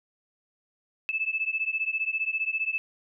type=beating tone pair; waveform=sine; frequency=2612 / 2627 Hz; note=E7 / E7; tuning=-17 / -7 cents; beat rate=15 Hz; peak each=-29 dBFS; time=1.09-2.78 s; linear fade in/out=0 ms; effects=none